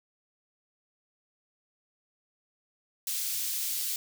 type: high-pass noise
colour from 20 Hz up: white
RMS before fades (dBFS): -32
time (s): 3.07-3.96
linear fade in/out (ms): 2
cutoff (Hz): 3600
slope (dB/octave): 12
effects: none